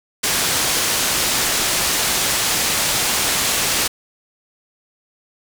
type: low-pass noise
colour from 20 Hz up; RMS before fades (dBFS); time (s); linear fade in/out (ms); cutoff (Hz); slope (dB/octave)
white; -19; 0.23-3.88; 10; 9200; 12
effects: none